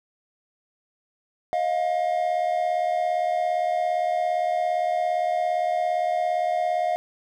triangle tone pair together, 632.5 / 710 Hz, D#5 / F5, +28 / +28 cents, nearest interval major second, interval 200 cents, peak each -24 / -21 dBFS, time 1.53-6.96 s, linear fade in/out 0 ms, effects none

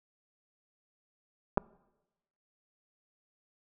clicks, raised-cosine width 1 ms, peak -13 dBFS, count 2, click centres 1.574 / 1.579 s, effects noise-tail reverb RT60 1.0 s tail -24 dB re dry

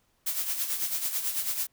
blue noise with tremolo, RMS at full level -28 dBFS, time 0.26-1.67 s, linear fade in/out 10 ms, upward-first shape sine, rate 9.1 Hz, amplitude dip 60%, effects pink hiss -70 dBFS RMS until 1.72 s

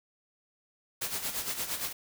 white noise with tremolo, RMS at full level -32 dBFS, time 1.01-1.93 s, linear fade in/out 10 ms, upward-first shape sine, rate 8.7 Hz, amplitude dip 65%, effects none

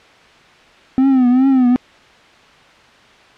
triangle tone with vibrato, 257.7 Hz, C4, 26 cents flat, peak -7 dBFS, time 0.98-1.76 s, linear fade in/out 0 ms, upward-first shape triangle, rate 2.5 Hz, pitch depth 110 cents each way, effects white hiss -45 dBFS RMS until 3.37 s + low-pass 3000 Hz 12 dB/octave

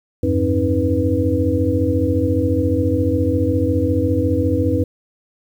sine tone cluster, 85.5 / 99.9 / 269.2 / 314.5 / 491.2 Hz, F2 / G2 / C4 / D#4 / B4, -36 / +33 / +49 / +19 / -9 cents, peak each -21 dBFS, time 0.23-4.84 s, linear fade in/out 5 ms, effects 8-bit

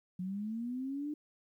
sine linear sweep, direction up, 178.2 to 302.8 Hz, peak -35 dBFS, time 0.19-1.14 s, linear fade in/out 5 ms, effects 12-bit

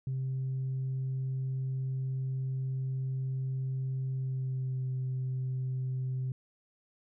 sine tone with pitch glide, 131.7 to 129.44 Hz, C3 to C3, +12 to -18 cents, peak -29 dBFS, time 0.07-6.32 s, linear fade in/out 2 ms, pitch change -30 cents, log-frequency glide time 4.13-4.87 s, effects tanh soft clip ceiling -28 dBFS

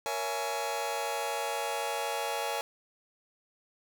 sawtooth chord, A# half-diminished seventh, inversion none, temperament just, 466.2 / 559.4 / 671.3 / 839.1 Hz, A#4 / C#5 / E5 / G#5, 0 / +16 / +31 / +18 cents, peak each -34 / -33 / -35 / -30 dBFS, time 0.06-2.61 s, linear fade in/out 0 ms, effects none

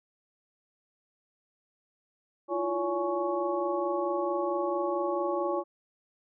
sine tone cluster, 325.1 / 349.6 / 566 / 841 / 1111 Hz, E4 / F4 / C#5 / G#5 / C#6, -24 / +2 / +36 / +22 / +4 cents, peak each -40 / -31 / -31 / -35 / -35 dBFS, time 2.48-5.64 s, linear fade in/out 50 ms, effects none

